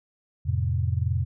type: chord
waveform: sine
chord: F major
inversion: none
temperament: equal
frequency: 87.31 / 110 / 130.81 Hz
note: F2 / A2 / C3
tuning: 0 / 0 / 0 cents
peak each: -25 / -27 / -28 dBFS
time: 0.45-1.25 s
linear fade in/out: 20 ms
effects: none